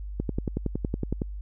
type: click train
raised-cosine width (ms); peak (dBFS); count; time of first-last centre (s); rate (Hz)
3; -14; 12; 0.2-1.219; 10.8
effects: added 50 Hz sine -33 dBFS peak until 1.41 s